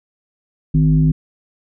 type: tone with frequency modulation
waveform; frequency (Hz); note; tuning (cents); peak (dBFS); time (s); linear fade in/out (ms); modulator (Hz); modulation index
sine; 155.56; D#3; 0; -10; 0.74-1.12; 10; 102; 0.7
effects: none